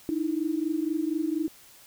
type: tone pair together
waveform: sine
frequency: 303 / 327.2 Hz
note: D#4 / E4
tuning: -46 / -13 cents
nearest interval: minor second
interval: 133 cents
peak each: -28 dBFS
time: 0.09-1.48 s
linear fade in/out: 0 ms
effects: white hiss -53 dBFS RMS until 1.86 s